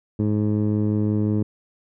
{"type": "tone with low-pass filter", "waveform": "15% pulse", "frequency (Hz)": 105.6, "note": "G#2", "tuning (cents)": 29, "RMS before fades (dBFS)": -21, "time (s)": [0.19, 1.43], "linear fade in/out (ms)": 5, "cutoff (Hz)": 350, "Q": 0.85, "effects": []}